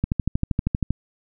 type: click train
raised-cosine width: 5 ms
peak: -8 dBFS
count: 12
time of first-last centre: 0.04-0.906 s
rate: 12.7 Hz
effects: none